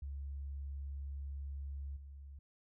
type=tone with level steps; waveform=sine; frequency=69.7 Hz; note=C#2; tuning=10 cents sharp; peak=-40 / -48 dBFS; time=0.02-2.39 s; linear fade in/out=5 ms; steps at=1.96 s; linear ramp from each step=10 ms; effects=none